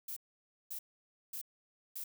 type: noise bursts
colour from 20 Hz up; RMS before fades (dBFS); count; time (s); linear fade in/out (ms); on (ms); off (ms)
violet; -42; 4; 0.08-2.04; 5; 85; 540
effects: none